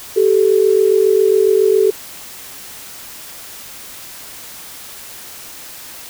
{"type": "tone pair together", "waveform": "sine", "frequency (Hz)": [386.6, 433.9], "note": ["G4", "A4"], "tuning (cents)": [-24, -24], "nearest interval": "major second", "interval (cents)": 200, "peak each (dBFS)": -12, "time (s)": [0.16, 1.91], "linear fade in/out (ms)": 10, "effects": ["white hiss -34 dBFS RMS until 6.09 s"]}